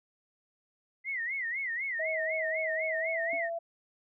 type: tone with vibrato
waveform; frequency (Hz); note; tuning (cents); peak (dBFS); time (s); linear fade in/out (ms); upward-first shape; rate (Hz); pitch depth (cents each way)
sine; 2003; B6; +24; -31; 1.04-3.5; 50; sine; 4; 170
type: tone with pitch glide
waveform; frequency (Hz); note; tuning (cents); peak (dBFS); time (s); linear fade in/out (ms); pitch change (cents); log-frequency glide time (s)
sine; 638 to 672.4; D#5 to E5; +43 to +34; -32; 1.99-3.59; 10; +91; 2.89-3.35
type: tone with exponential decay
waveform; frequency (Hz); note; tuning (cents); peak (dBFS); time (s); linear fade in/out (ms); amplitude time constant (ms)
triangle; 285.4; D4; -49; -39; 3.33-3.43; 1; 20
effects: none